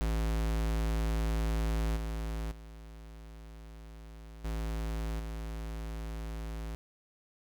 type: tone with level steps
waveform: square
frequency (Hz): 55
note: A1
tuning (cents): 0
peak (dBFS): -29 / -34 / -46 / -33 / -37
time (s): 0.01-6.75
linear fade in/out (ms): 0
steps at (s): 1.96 / 2.51 / 4.44 / 5.19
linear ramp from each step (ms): 10
effects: 11-bit